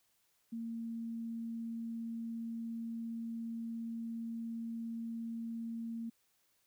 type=tone; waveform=sine; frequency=229.3 Hz; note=A#3; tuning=28 cents flat; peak=-38 dBFS; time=0.52-6.1 s; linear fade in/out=10 ms; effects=white hiss -75 dBFS RMS until 6.66 s

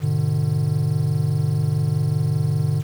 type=chord; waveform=triangle; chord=G# diminished; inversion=none; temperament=just; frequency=103.83 / 124.59 / 149.51 Hz; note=G#2 / B2 / D3; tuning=0 / +16 / +31 cents; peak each=-22 / -22 / -18 dBFS; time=0-2.84 s; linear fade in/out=50 ms; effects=7-bit

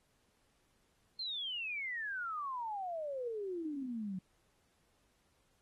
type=exponential sweep; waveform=sine; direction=down; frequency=4244 to 180.6 Hz; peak=-37 dBFS; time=1.19-4.19 s; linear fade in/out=5 ms; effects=pink hiss -75 dBFS RMS until 5.61 s + AAC 32 kbps

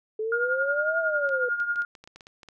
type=exponential two-way sweep; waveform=sine; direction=up then down; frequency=428.4 to 663 to 485.2 Hz; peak=-26 dBFS; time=0.19-1.49 s; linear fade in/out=5 ms; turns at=0.99 s
type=tone with tremolo; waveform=sine; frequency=1419 Hz; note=F6; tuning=27 cents sharp; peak=-21 dBFS; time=0.32-1.85 s; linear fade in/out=2 ms; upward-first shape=triangle; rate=11 Hz; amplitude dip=75%
type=clicks; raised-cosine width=0.2 ms; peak=-29 dBFS; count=12; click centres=1.291 / 1.601 / 1.759 / 1.82 / 1.952 / 2.04 / 2.075 / 2.16 / 2.208 / 2.269 / 2.432 / 2.487 s
effects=none

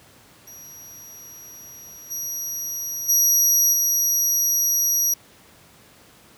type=tone with level steps; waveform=30% pulse; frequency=5770 Hz; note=F#8; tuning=44 cents flat; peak=-36 / -23 / -11 / -14 dBFS; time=0.47-5.14 s; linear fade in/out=5 ms; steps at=2.1 / 3.08 / 3.72 s; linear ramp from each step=20 ms; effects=pink hiss -51 dBFS RMS until 6.37 s + high-pass 80 Hz 12 dB/octave

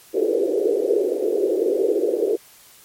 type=band-pass noise; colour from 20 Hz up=white; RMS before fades=-20 dBFS; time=0.13-2.37 s; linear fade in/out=20 ms; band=360 to 470 Hz; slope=48 dB/octave; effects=white hiss -49 dBFS RMS until 2.84 s + MP3 64 kbps

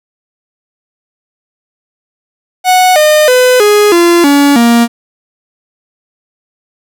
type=tone with pitch steps; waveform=45% pulse; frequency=737 / 609.1 / 503.4 / 416 / 343.8 / 284.2 / 234.8 Hz; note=F#5 / D#5 / B4 / G#4 / F4 / C#4 / A#3; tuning=-7 / -37 / +33 / +3 / -27 / +43 / +13 cents; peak=-4 dBFS; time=2.64-4.88 s; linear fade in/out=50 ms; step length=320 ms; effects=none

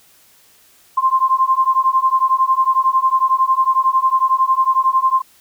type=beating tone pair; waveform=sine; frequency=1046.5 / 1057.5 Hz; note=C6 / C6; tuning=0 / +18 cents; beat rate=11 Hz; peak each=-15 dBFS; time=0.97-5.22 s; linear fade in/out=10 ms; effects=white hiss -51 dBFS RMS until 5.4 s

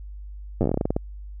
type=slowing click train; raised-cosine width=2 ms; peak=-9 dBFS; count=14; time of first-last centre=0.61-0.965 s; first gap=9 ms; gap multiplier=1.17; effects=added 50 Hz sine -35 dBFS peak until 1.4 s

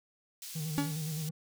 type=high-pass noise; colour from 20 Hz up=pink; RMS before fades=-44 dBFS; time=0.42-1.29 s; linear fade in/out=2 ms; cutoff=4200 Hz; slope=12 dB/octave
type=tone with vibrato; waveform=triangle; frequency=155.56 Hz; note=D#3; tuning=in tune; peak=-32 dBFS; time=0.55-1.31 s; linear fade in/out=10 ms; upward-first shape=square; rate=9.7 Hz; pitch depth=55 cents each way
type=tone with exponential decay; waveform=45% pulse; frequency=284.1 Hz; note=C#4; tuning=43 cents sharp; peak=-25 dBFS; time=0.78-1.02 s; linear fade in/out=0 ms; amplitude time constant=51 ms
effects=none

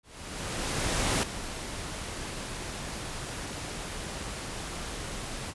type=noise with ADSR envelope; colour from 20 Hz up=pink; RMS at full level=-26 dBFS; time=0.03-5.54 s; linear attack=1200 ms; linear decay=4 ms; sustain=-11 dB; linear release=42 ms; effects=resampled to 24000 Hz

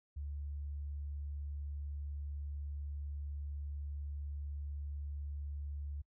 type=tone; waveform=sine; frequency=72.1 Hz; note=D2; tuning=31 cents flat; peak=-39 dBFS; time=0.16-6.02 s; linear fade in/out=10 ms; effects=noise-tail reverb RT60 0.1 s tail -26 dB re dry

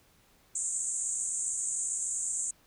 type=band-pass noise; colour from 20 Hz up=pink; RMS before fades=-33 dBFS; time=0.55-2.51 s; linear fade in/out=5 ms; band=6800 to 8800 Hz; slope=96 dB/octave; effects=pink hiss -64 dBFS RMS until 2.66 s

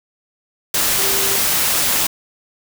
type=tone in noise; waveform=sine; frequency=392 Hz; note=G4; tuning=in tune; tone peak=-27 dBFS; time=0.98-1.36 s; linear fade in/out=5 ms; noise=white; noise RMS=-17 dBFS; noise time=0.74-2.07 s; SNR=-13 dB; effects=none

